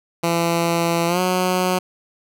10% pulse tone with pitch glide, 168.9 to 183.13 Hz, E3 to F#3, +42 to -18 cents, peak -9 dBFS, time 0.23-1.79 s, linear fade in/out 10 ms, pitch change +140 cents, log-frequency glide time 1.07-1.2 s, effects none

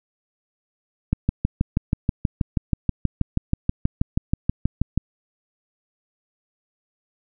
click train, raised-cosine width 5 ms, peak -6 dBFS, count 25, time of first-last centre 1.13-4.976 s, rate 6.24 Hz, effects none

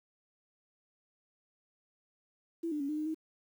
sine tone with pitch steps, 333.3 / 298.7 / 279.4 / 303.2 / 306.7 / 316.5 Hz, E4 / D4 / C#4 / D#4 / D#4 / D#4, +19 / +29 / +14 / -45 / -25 / +30 cents, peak -32 dBFS, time 2.63-3.146 s, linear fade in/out 10 ms, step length 86 ms, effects 10-bit

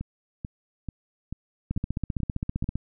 two click trains, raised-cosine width 5 ms, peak -15 / -20 dBFS, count 17 / 7, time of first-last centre 1.71-2.756 / 0.01-2.642 s, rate 15.3 / 2.28 Hz, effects none

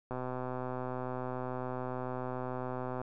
click train, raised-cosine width 1 ms, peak -24 dBFS, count 370, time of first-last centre 0.11-3.016 s, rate 127 Hz, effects none

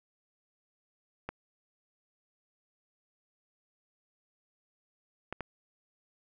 clicks, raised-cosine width 0.5 ms, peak -21 dBFS, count 3, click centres 1.29 / 5.326 / 5.407 s, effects none

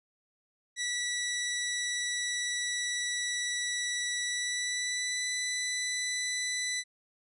15% pulse tone with pitch glide, 1953 to 1988.3 Hz, B6 to B6, -20 to +11 cents, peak -24 dBFS, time 0.76-6.84 s, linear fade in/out 50 ms, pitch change +31 cents, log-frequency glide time 4.22-5.28 s, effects resampled to 24000 Hz

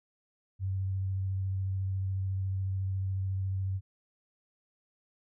sine tone with vibrato, 95.6 Hz, G2, 43 cents flat, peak -29 dBFS, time 0.59-3.81 s, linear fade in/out 50 ms, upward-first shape sine, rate 14 Hz, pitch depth 14 cents each way, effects none

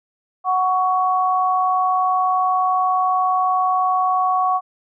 sine tone pair together, 740 / 1117.1 Hz, F#5 / C#6, 0 / +13 cents, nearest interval perfect fifth, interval 713 cents, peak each -18 dBFS, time 0.44-4.61 s, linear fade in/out 50 ms, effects none

